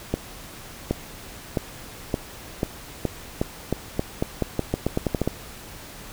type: accelerating click train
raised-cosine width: 2 ms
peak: -8 dBFS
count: 19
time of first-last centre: 0.14-5.276 s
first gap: 770 ms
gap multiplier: 0.86
effects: pink hiss -41 dBFS RMS until 6.12 s